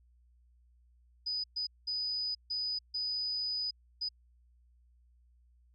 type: tone bursts at uneven times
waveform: sine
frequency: 4978 Hz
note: D#8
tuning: in tune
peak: -32 dBFS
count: 6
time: 1.26-1.44 / 1.56-1.67 / 1.87-2.35 / 2.5-2.79 / 2.94-3.71 / 4.01-4.09 s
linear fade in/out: 10 ms
effects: added 60 Hz sine -62 dBFS peak until 5.74 s